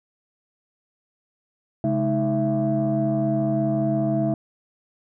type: tone cluster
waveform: sine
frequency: 135.6 / 210.4 / 316.6 / 666 Hz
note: C#3 / G#3 / D#4 / E5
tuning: -38 / +23 / +30 / +18 cents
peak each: -24 dBFS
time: 1.84-4.34 s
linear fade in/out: 2 ms
effects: tanh soft clip ceiling -13 dBFS